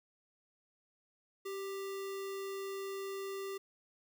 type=tone with sample-and-hold; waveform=sine; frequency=390 Hz; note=G4; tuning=9 cents flat; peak=-38 dBFS; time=1.45-3.58 s; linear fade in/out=10 ms; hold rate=1575 Hz; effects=none